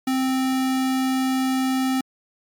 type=tone; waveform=square; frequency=261.6 Hz; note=C4; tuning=in tune; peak=-20 dBFS; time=0.07-2.01 s; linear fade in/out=5 ms; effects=MP3 96 kbps